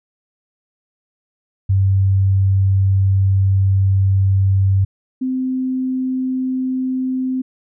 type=tone pair in turn; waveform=sine; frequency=96.8 / 258.4 Hz; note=G2 / C4; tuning=-21 / -21 cents; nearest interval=octave + perfect fourth; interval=1700 cents; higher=second; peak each=-11 / -17 dBFS; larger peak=first; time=1.69-4.85 / 5.21-7.42 s; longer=first; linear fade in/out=10 ms; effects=none